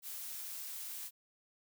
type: noise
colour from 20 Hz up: blue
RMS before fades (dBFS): -44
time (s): 0.02-1.11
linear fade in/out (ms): 50
effects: none